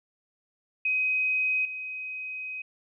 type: tone with level steps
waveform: sine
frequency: 2520 Hz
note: D#7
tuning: 21 cents sharp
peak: -23 / -33 dBFS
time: 0.85-2.62 s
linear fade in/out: 5 ms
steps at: 1.65 s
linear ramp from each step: 2 ms
effects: none